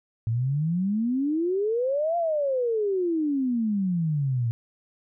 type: exponential two-way sweep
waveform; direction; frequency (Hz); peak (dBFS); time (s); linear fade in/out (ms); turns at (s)
sine; up then down; 109.1 to 698.5 to 112.8; -22; 0.27-4.51; 0; 2.17
effects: none